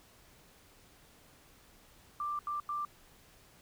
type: tone bursts at uneven times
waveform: sine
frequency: 1181 Hz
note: D6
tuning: 9 cents sharp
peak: -33 dBFS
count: 3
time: 2.2-2.39 / 2.47-2.6 / 2.69-2.85 s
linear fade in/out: 2 ms
effects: pink hiss -61 dBFS RMS until 3.61 s